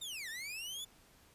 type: linear two-way sweep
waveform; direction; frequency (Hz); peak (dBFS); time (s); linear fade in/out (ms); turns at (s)
sawtooth; down then up; 3729 to 1727 to 3517; -38; 0.01-0.85; 10; 0.29
effects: pink hiss -64 dBFS RMS until 1.34 s + resampled to 32000 Hz